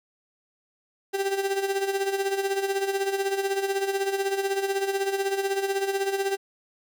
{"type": "tone with tremolo", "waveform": "35% pulse", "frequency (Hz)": 392, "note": "G4", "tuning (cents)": 0, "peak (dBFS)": -20, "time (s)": [1.13, 6.37], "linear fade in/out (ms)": 20, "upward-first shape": "sine", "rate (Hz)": 16, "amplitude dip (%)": 65, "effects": []}